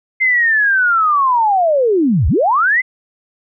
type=linear two-way sweep; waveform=sine; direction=down then up; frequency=2097 to 58.27 to 2097 Hz; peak=-10 dBFS; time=0.2-2.82 s; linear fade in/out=20 ms; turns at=2.28 s; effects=none